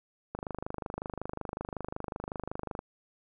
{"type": "click train", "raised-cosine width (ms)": 1, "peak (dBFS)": -21, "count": 63, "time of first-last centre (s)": [0.35, 2.791], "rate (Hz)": 25.4, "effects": []}